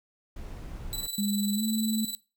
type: noise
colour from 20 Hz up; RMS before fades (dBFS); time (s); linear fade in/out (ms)
brown; -39; 0.36-1.07; 5
type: tone with tremolo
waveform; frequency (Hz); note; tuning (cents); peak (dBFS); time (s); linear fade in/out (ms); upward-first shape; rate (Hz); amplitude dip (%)
15% pulse; 3972; B7; +9; -24; 0.93-2.15; 0; square; 20; 60
type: tone with pitch glide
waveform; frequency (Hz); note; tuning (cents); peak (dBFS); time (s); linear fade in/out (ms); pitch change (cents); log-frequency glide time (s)
sine; 204.7 to 219.4; G#3 to A3; -25 to -5; -26; 1.18-2.05; 5; +120; 1.54-1.63
effects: noise-tail reverb RT60 0.3 s tail -19 dB re dry